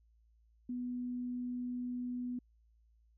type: tone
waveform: sine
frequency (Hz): 246.9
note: B3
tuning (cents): 0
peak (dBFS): -36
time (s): 0.69-2.39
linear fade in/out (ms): 5
effects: added 56 Hz sine -65 dBFS peak until 3.17 s